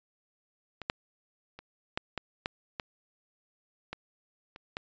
clicks, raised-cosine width 0.3 ms, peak -23 / -12 / -29 / -14 / -17 / -15 / -18 / -21 / -30 / -19 dBFS, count 10, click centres 0.817 / 0.899 / 1.59 / 1.975 / 2.177 / 2.459 / 2.798 / 3.93 / 4.561 / 4.769 s, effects resampled to 16000 Hz

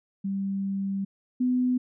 sine tone pair in turn, 195.8 / 251 Hz, G3 / B3, -2 / +28 cents, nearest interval major third, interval 430 cents, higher second, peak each -26 / -21 dBFS, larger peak second, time 0.24-1.05 / 1.4-1.78 s, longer first, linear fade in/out 10 ms, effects none

